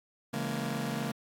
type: chord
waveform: sawtooth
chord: A# half-diminished seventh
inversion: first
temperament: just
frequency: 139.85 / 167.82 / 209.8 / 233.1 Hz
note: C#3 / E3 / G#3 / A#3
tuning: +16 / +31 / +18 / 0 cents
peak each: -33 / -36 / -33 / -32 dBFS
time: 0.33-1.12 s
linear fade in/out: 10 ms
effects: AAC 64 kbps